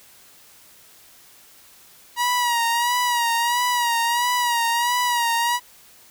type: tone with vibrato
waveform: sawtooth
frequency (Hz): 956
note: A#5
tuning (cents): +43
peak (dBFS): -15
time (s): 2.16-5.6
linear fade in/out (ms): 50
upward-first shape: sine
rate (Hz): 1.5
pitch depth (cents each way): 54
effects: white hiss -50 dBFS RMS until 6.1 s